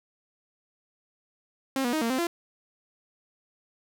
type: tone with pitch steps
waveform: sawtooth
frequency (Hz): 267.7 / 242 / 312.8 / 230.4 / 259.7 / 342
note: C4 / B3 / D#4 / A#3 / C4 / F4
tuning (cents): +40 / -35 / +9 / -20 / -13 / -36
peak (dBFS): -21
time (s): 1.76-2.27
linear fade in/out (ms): 2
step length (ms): 85
effects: none